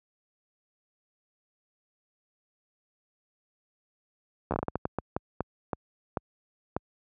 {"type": "slowing click train", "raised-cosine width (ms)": 1, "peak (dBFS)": -14, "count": 15, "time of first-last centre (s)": [4.51, 6.765], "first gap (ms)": 12, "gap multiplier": 1.35, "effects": ["high-pass 60 Hz 12 dB/octave"]}